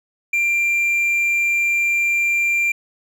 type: tone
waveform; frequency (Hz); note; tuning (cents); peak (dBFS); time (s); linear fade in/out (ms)
triangle; 2375; D7; +19; -14; 0.33-2.72; 5
effects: none